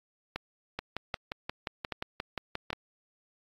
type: two click trains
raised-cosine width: 0.3 ms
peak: -17 / -17 dBFS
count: 4 / 12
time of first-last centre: 0.36-2.704 / 0.79-2.73 s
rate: 1.28 / 5.67 Hz
effects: AAC 32 kbps